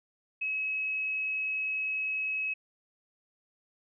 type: tone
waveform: sine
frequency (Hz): 2565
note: E7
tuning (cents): -48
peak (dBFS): -29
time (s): 0.41-2.54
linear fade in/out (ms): 10
effects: none